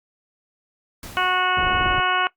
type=noise with exponential decay; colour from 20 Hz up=pink; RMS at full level=-35 dBFS; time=1.03-1.82 s; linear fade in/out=2 ms; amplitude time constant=170 ms
type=harmonic tone; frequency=366.7 Hz; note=F#4; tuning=15 cents flat; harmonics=1 / 2 / 3 / 4 / 5 / 6 / 7 / 8; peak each=-32 / -25 / -23 / -23 / -33 / -30 / -31 / -28 dBFS; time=1.17-2.27 s; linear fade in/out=0 ms
type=low-pass noise; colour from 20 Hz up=pink; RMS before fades=-29 dBFS; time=1.57-2 s; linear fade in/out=2 ms; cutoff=630 Hz; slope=12 dB/octave
effects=noise-tail reverb RT60 0.1 s tail -19 dB re dry + Opus 48 kbps